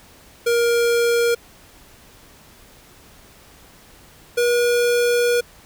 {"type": "tone pair in turn", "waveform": "square", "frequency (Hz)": [471, 480.9], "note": ["A#4", "B4"], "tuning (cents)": [18, -46], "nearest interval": "unison", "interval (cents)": 36, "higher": "second", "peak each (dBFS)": -16, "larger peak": "neither", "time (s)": [[0.46, 1.35], [4.37, 5.41]], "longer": "second", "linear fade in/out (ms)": 10, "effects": ["pink hiss -48 dBFS RMS until 5.65 s"]}